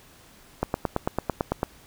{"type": "click train", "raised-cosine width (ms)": 1, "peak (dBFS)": -9, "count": 10, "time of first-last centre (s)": [0.63, 1.631], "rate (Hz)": 8.99, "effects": ["pink hiss -53 dBFS RMS until 1.86 s"]}